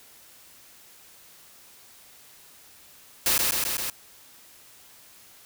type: noise with echo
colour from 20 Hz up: white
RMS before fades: -22 dBFS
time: 3.26-3.38 s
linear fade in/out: 2 ms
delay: 130 ms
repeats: 4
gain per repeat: -2 dB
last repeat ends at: 3.9 s
effects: white hiss -52 dBFS RMS until 5.45 s